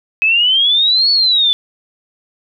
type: exponential two-way sweep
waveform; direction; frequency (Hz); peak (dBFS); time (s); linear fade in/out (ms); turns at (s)
sine; up then down; 2543 to 4457 to 3467; -9; 0.22-1.53; 0; 1.11
effects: none